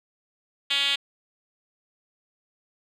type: tone with band-pass filter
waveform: 5% pulse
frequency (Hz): 280.2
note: C#4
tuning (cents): +19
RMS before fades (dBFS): -24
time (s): 0.7-0.96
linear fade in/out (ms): 10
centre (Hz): 3400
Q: 3.5
effects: none